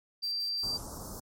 sine tone, 4699 Hz, D8, in tune, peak -30 dBFS, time 0.22-0.78 s, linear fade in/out 20 ms
violet noise with tremolo, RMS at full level -49 dBFS, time 0.23-0.9 s, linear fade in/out 2 ms, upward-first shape square, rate 5.8 Hz, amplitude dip 75%
pink band-stop noise, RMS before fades -42 dBFS, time 0.63-1.2 s, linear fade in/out 5 ms, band 1300 to 4900 Hz, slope 48 dB/octave
effects MP3 64 kbps

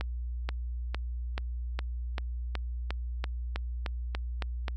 accelerating click train, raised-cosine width 0.3 ms, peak -17 dBFS, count 14, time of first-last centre 0.01-4.682 s, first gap 480 ms, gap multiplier 0.95, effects added 60 Hz sine -32 dBFS peak until 4.76 s

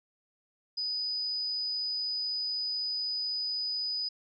sine tone, 4978 Hz, D#8, in tune, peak -30 dBFS, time 0.77-4.09 s, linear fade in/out 10 ms, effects none

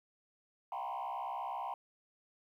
sine tone with frequency modulation, 865 Hz, A5, 30 cents flat, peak -35 dBFS, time 0.72-1.74 s, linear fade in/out 2 ms, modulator 64.2 Hz, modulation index 2.6, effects tanh soft clip ceiling -35 dBFS + 12-bit

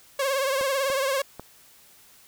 sawtooth tone with vibrato, 542 Hz, C#5, 39 cents flat, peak -19 dBFS, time 0.19-1.22 s, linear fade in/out 5 ms, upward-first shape triangle, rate 18 Hz, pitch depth 84 cents each way
clicks, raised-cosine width 1 ms, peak -22 dBFS, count 3, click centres 0.611 / 0.901 / 1.396 s
effects white hiss -54 dBFS RMS until 2.27 s

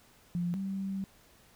sine tone pair in turn, 174.5 / 193.9 Hz, F3 / G3, -1 / -19 cents, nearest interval major second, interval 182 cents, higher second, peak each -29 / -32 dBFS, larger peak first, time 0.35-0.54 / 0.54-1.04 s, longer second, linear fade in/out 0 ms, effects pink hiss -61 dBFS RMS until 1.55 s

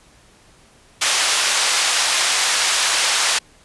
white band-pass noise, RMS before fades -18 dBFS, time 1.01-3.39 s, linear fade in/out 10 ms, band 770 to 6600 Hz, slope 12 dB/octave, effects pink hiss -51 dBFS RMS until 3.64 s + resampled to 24000 Hz

